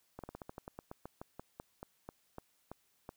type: slowing click train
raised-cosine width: 1 ms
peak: -30 dBFS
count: 19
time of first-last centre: 0.19-3.091 s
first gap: 47 ms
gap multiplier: 1.13
effects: white hiss -74 dBFS RMS until 3.16 s